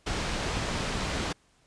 pink low-pass noise, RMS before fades -31 dBFS, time 0.06-1.33 s, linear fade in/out 10 ms, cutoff 6000 Hz, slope 12 dB/octave, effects pink hiss -65 dBFS RMS until 1.66 s + resampled to 22050 Hz

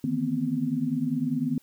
sine tone cluster, 151.2 / 161.2 / 236.6 / 256.8 Hz, D#3 / E3 / A#3 / C4, -49 / -38 / +26 / -32 cents, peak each -33 / -34 / -29 / -27 dBFS, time 0.04-1.58 s, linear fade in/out 2 ms, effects white hiss -62 dBFS RMS until 1.62 s

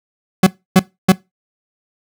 40% pulse tone bursts, 187.1 Hz, F#3, 20 cents sharp, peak -4 dBFS, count 3, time 0.43-1.121 s, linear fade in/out 5 ms, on 37 ms, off 290 ms, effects noise-tail reverb RT60 0.2 s tail -20 dB re dry

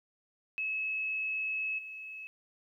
sine tone with level steps, 2584 Hz, E7, 35 cents flat, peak -31 / -41 dBFS, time 0.58-2.27 s, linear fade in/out 0 ms, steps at 1.78 s, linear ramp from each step 10 ms, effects 12-bit

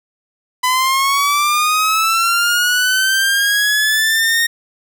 sawtooth linear sweep, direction up, 1000 to 1857 Hz, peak -9 dBFS, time 0.63-4.47 s, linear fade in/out 10 ms, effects none

